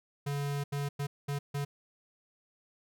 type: tone bursts at uneven times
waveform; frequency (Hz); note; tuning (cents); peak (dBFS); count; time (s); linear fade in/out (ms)
square; 142.4; C#3; +47; -32; 5; 0.26-0.64 / 0.72-0.89 / 0.99-1.07 / 1.28-1.39 / 1.54-1.65; 10
effects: none